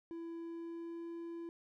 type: tone with pitch glide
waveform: triangle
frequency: 333.8 to 336.9 Hz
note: E4 to E4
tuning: +22 to +38 cents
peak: -40 dBFS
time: 0.11-1.49 s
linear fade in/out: 0 ms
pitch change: +16 cents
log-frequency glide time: 0.35-1.1 s
effects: none